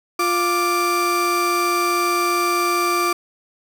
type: tone pair together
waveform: 35% pulse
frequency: 350 / 1177.3 Hz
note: F4 / D6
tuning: +4 / +4 cents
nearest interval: octave + major sixth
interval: 2100 cents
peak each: -20 / -17 dBFS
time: 0.19-3.13 s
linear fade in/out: 5 ms
effects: none